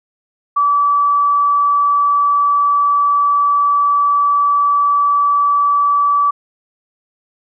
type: tone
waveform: sine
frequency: 1152 Hz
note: D6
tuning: 34 cents flat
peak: -10 dBFS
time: 0.56-6.31 s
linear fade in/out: 10 ms
effects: none